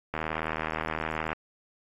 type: click train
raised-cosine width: 0.5 ms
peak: -15 dBFS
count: 95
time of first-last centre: 0.14-1.33 s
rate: 79 Hz
effects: AAC 48 kbps